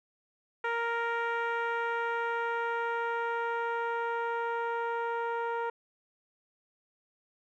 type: tone with low-pass filter sweep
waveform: 10% pulse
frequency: 466.2 Hz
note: A#4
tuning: in tune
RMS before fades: -32 dBFS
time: 0.64-5.7 s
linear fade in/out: 5 ms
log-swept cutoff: 1600 to 1000 Hz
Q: 1.2
effects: none